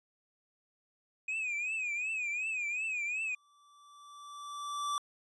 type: tone with vibrato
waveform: triangle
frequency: 2489 Hz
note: D#7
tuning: in tune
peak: -31 dBFS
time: 1.28-3.35 s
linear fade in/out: 5 ms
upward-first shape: triangle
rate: 2.7 Hz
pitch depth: 130 cents each way
type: tone with exponential growth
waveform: square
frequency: 1163 Hz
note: D6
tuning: 17 cents flat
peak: -31 dBFS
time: 3.23-4.98 s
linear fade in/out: 1 ms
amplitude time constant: 380 ms
effects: resampled to 22050 Hz